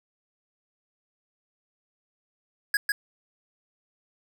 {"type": "tone with echo", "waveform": "square", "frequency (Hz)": 1657, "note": "G#6", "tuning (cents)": -4, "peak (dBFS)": -21, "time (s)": [2.74, 2.77], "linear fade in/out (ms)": 2, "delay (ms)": 150, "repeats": 1, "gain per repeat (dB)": -2, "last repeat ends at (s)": 2.92, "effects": []}